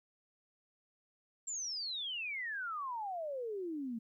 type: exponential sweep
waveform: sine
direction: down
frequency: 7500 to 220 Hz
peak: -37 dBFS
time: 1.47-3.99 s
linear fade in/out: 10 ms
effects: 13-bit